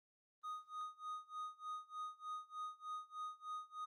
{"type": "tone with tremolo", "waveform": "triangle", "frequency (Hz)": 1243, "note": "D#6", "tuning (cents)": -2, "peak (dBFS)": -40, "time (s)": [0.43, 3.86], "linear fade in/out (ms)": 20, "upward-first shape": "sine", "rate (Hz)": 3.3, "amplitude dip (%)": 95, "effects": ["Opus 32 kbps"]}